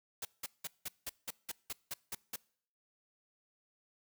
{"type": "noise bursts", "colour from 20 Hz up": "white", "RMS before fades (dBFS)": -40, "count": 11, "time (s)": [0.22, 2.361], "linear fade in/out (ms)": 5, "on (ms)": 31, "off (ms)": 180, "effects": ["noise-tail reverb RT60 0.6 s tail -24 dB re dry"]}